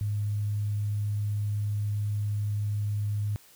sine tone with sample-and-hold, 103.83 Hz, G#2, in tune, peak -26 dBFS, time 0.01-3.36 s, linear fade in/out 0 ms, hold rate 11025 Hz, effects white hiss -56 dBFS RMS until 3.55 s

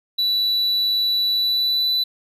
triangle tone with pitch glide, 3951 to 3983 Hz, B7 to B7, 0 to +14 cents, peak -16 dBFS, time 0.18-2.04 s, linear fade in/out 10 ms, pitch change +14 cents, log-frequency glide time 1.31-1.93 s, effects none

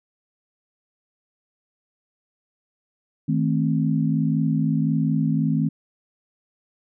sine chord, A diminished, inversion second, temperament just, 158.4 / 220 / 264 Hz, Eb3 / A3 / C4, +31 / 0 / +16 cents, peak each -21 / -24 / -24 dBFS, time 3.28-5.69 s, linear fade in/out 10 ms, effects none

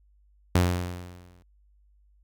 sawtooth tone with exponential decay, 89 Hz, F2, 33 cents sharp, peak -13 dBFS, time 0.55-1.43 s, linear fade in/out 5 ms, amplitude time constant 190 ms, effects added 50 Hz sine -58 dBFS peak until 2.23 s

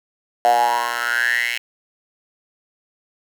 10% pulse tone with high-pass filter sweep, 119.3 Hz, A#2, 41 cents sharp, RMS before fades -19 dBFS, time 0.45-1.58 s, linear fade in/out 0 ms, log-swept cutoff 690 to 2400 Hz, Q 8.9, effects none

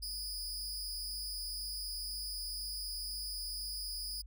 sawtooth tone with amplitude modulation, 4963 Hz, D#8, 5 cents flat, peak -32 dBFS, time 0.02-4.22 s, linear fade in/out 10 ms, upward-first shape sine, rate 244 Hz, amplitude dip 90%, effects added 50 Hz sine -47 dBFS peak until 4.26 s

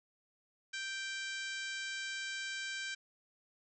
harmonic tone, 783 Hz, G5, 2 cents flat, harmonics 2 / 3 / 4 / 5 / 6 / 7 / 8 / 9 / 10, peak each -41 / -45 / -47 / -49 / -51 / -52 / -53 / -54 / -55 dBFS, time 0.73-2.95 s, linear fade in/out 10 ms, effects none

